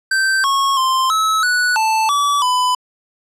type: tone with pitch steps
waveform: square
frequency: 1556 / 1096 / 1046 / 1295 / 1476 / 881 / 1148 / 1001 Hz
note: G6 / C#6 / C6 / E6 / F#6 / A5 / D6 / B5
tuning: -13 / -20 / -1 / -31 / -5 / +2 / -40 / +23 cents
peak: -14 dBFS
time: 0.11-2.75 s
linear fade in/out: 5 ms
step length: 330 ms
effects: low-pass 10000 Hz 12 dB/octave

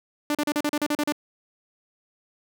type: tone bursts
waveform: sawtooth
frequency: 295.6 Hz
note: D4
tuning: 11 cents sharp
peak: -18 dBFS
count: 10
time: 0.3-1.123 s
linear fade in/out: 2 ms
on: 49 ms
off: 37 ms
effects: none

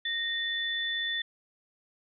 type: tone pair together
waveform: sine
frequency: 1853 / 3498 Hz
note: A#6 / A7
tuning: -11 / -11 cents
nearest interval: major seventh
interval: 1100 cents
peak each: -32 / -31 dBFS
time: 0.05-1.22 s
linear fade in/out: 5 ms
effects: none

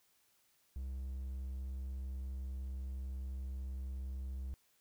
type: tone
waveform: triangle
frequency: 65.5 Hz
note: C2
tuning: 2 cents sharp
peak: -37 dBFS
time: 0.76-4.54 s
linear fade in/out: 0 ms
effects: white hiss -73 dBFS RMS until 4.8 s

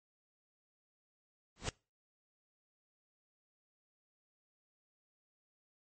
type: noise with exponential growth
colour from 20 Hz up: pink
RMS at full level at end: -32 dBFS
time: 1.56-1.69 s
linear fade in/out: 1 ms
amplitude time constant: 28 ms
effects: noise-tail reverb RT60 0.3 s tail -25 dB re dry + MP3 32 kbps

